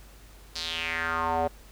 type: tone with band-pass filter sweep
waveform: square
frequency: 82.41 Hz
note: E2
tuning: in tune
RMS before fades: -29 dBFS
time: 0.55-1.48 s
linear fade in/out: 10 ms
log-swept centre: 4800 to 620 Hz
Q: 3.9
effects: added 50 Hz sine -49 dBFS peak until 1.71 s + pink hiss -54 dBFS RMS until 1.71 s